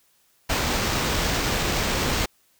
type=noise with sample-and-hold; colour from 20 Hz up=pink; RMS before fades=-24 dBFS; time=0.49-2.26 s; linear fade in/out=10 ms; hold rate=11025 Hz; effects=white hiss -63 dBFS RMS until 2.59 s